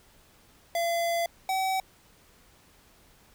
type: tone pair in turn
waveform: square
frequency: 680 / 761.5 Hz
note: F5 / F#5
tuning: -46 / +50 cents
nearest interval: major second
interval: 196 cents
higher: second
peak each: -26 dBFS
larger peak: neither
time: 0.75-1.26 / 1.49-1.8 s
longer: first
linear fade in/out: 2 ms
effects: pink hiss -59 dBFS RMS until 3.34 s